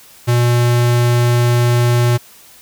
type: tone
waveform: square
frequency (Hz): 120.6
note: B2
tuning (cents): -41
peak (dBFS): -11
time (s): 0.27-2.18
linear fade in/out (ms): 20
effects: white hiss -43 dBFS RMS until 2.61 s